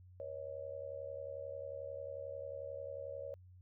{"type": "tone with amplitude modulation", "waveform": "sine", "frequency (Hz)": 554.4, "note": "C#5", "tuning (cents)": 0, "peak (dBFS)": -38, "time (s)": [0.2, 3.34], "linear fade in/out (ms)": 0, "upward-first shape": "sine", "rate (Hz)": 71.2, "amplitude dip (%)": 90, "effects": ["added 91 Hz sine -56 dBFS peak until 3.61 s"]}